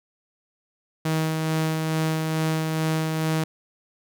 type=tone with tremolo; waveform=sawtooth; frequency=158.7 Hz; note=D#3; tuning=35 cents sharp; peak=-17 dBFS; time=1.05-3.44 s; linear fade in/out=5 ms; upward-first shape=sine; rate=2.3 Hz; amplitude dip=30%; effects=none